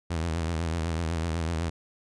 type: tone with vibrato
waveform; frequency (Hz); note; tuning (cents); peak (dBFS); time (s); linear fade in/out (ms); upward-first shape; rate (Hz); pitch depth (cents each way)
sawtooth; 82.41; E2; 0; -23; 0.1-1.7; 10; triangle; 8; 100
effects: resampled to 22050 Hz